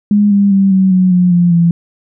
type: tone with pitch steps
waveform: sine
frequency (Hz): 206.2 / 200.6 / 195.08 / 189.74 / 184.55 / 179.51 / 174.6 / 169.82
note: G#3 / G3 / G3 / F#3 / F#3 / F3 / F3 / F3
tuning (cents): -12 / +40 / -8 / +44 / -4 / +48 / 0 / -48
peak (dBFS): -6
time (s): 0.11-1.71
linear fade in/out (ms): 2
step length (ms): 200
effects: none